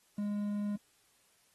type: tone with quantisation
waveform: triangle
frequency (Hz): 206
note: G#3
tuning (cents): -14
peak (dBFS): -30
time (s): 0.18-0.76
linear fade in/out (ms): 5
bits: 10
effects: white hiss -69 dBFS RMS until 1.54 s + AAC 32 kbps